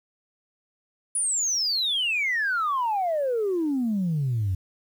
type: exponential sweep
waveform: sine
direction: down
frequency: 10000 to 89.3 Hz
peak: -21 dBFS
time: 1.15-4.55 s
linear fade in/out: 5 ms
effects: tanh soft clip ceiling -19 dBFS + 9-bit